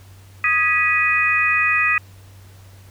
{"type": "harmonic tone with a mistuned harmonic", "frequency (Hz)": 415.3, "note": "G#4", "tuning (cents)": 0, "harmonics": [3, 4, 5, 6], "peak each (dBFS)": [-22, -27, -19, -18], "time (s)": [0.44, 1.98], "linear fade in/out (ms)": 2, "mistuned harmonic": 5, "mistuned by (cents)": -110, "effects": ["added 96 Hz sine -42 dBFS peak until 2.9 s", "pink hiss -51 dBFS RMS until 2.9 s"]}